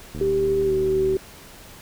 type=click train; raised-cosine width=3 ms; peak=-21 dBFS; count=77; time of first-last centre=0.15-1.153 s; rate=75.8 Hz
type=tone with pitch glide; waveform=sine; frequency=392 to 381.5 Hz; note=G4 to G4; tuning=0 to -47 cents; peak=-18 dBFS; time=0.21-1.17 s; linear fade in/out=2 ms; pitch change=-47 cents; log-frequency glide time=0.65-0.72 s
effects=pink hiss -44 dBFS RMS until 1.81 s